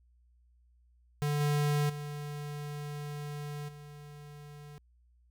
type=tone with level steps; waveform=square; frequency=146.83 Hz; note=D3; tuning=in tune; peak=-29 / -27 / -38 / -47 dBFS; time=1.22-4.78 s; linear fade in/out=0 ms; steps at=1.4 / 1.89 / 3.68 s; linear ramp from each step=10 ms; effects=added 60 Hz sine -62 dBFS peak until 5.3 s